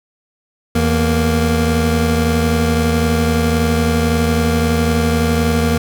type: tone pair together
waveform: 25% pulse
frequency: 81.66 / 233.1 Hz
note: E2 / A#3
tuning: -16 / 0 cents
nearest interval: octave + tritone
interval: 1816 cents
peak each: -12 / -12 dBFS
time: 0.75-5.78 s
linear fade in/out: 5 ms
effects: none